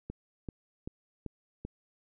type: click train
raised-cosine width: 3 ms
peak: -25 dBFS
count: 5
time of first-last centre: 0.1-1.65 s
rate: 2.58 Hz
effects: none